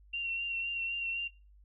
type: tone with vibrato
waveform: sine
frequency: 2748 Hz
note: F7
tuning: 29 cents flat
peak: -32 dBFS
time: 0.13-1.28 s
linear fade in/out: 10 ms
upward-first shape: sine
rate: 3.9 Hz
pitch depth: 25 cents each way
effects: noise-tail reverb RT60 0.3 s tail -21 dB re dry + added 50 Hz sine -56 dBFS peak until 1.64 s